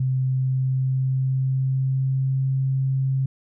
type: tone with pitch glide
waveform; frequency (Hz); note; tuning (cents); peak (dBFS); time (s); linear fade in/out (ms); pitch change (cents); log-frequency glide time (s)
sine; 130.4 to 133.45; C3 to C3; -5 to +35; -19; 0-3.26; 5; +40; 0.26-2.48
effects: none